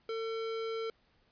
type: tone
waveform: square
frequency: 450 Hz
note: A4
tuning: 39 cents sharp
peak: -35 dBFS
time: 0.09-0.9 s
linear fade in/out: 2 ms
effects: pink hiss -70 dBFS RMS until 1.31 s + resampled to 11025 Hz